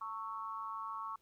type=tone with amplitude modulation; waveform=sine; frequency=1108.7 Hz; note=C#6; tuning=in tune; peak=-35 dBFS; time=0.01-1.16 s; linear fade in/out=5 ms; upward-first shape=sine; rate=207 Hz; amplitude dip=95%; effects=pink hiss -75 dBFS RMS until 1.21 s